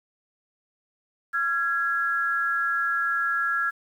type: tone pair together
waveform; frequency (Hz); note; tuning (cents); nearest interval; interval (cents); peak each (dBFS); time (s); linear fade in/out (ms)
sine; 1370.5 / 1664; F6 / G#6; -33 / +3; minor third; 336; -25; 1.33-3.71; 20
effects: 9-bit